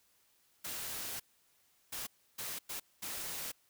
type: noise bursts at uneven times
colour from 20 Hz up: white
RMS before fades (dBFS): -41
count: 5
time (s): 0.64-1.2 / 1.92-2.07 / 2.38-2.59 / 2.69-2.8 / 3.02-3.52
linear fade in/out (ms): 10
effects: white hiss -71 dBFS RMS until 3.69 s